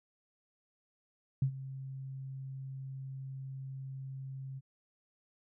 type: tone with ADSR envelope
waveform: sine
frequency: 133.9 Hz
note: C3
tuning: 40 cents sharp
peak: -24 dBFS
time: 1.42-4.61 s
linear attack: 3 ms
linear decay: 84 ms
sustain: -16 dB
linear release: 34 ms
effects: none